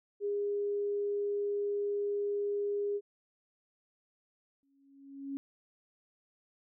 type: tone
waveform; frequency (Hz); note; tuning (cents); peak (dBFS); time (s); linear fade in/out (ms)
sine; 407.8; G#4; -32; -30; 0.2-3.01; 50
type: tone with exponential growth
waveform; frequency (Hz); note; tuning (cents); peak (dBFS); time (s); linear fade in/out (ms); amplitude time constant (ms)
sine; 276; C#4; -7; -33; 4.63-5.37; 0; 160
effects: none